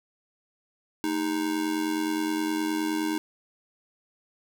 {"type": "tone with amplitude modulation", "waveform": "square", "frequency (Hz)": 311.3, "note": "D#4", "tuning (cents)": 1, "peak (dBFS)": -23, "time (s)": [1.04, 3.18], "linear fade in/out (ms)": 0, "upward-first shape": "sine", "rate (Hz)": 89.6, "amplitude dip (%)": 70, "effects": []}